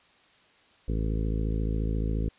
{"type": "harmonic tone", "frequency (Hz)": 54.3, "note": "A1", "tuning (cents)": -22, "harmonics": [1, 2, 3, 4, 5, 6, 7, 8, 9], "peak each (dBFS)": [-27, -33, -35, -38, -38, -43, -43, -42, -45], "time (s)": [0.88, 2.29], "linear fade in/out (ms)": 5, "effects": ["white hiss -60 dBFS RMS until 2.38 s", "resampled to 8000 Hz"]}